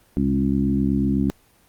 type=harmonic tone with a mistuned harmonic; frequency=68.1 Hz; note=C#2; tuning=30 cents flat; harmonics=1 / 2 / 3 / 4 / 5; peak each=-27 / -27 / -21 / -22 / -30 dBFS; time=0.17-1.3 s; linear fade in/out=0 ms; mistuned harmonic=2; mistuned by=-36 cents; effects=pink hiss -57 dBFS RMS until 1.68 s + Opus 24 kbps